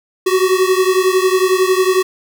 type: beating tone pair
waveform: square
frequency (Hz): 370 / 381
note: F#4 / G4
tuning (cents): 0 / -49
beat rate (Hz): 11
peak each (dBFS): -14 / -16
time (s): 0.26-2.03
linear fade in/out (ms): 10
effects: none